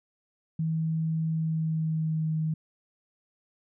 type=tone with pitch glide; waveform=sine; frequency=160.6 to 157.57 Hz; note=E3 to D#3; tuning=-45 to +22 cents; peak=-25 dBFS; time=0.59-2.54 s; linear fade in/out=5 ms; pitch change=-33 cents; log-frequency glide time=1.31-2.34 s; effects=none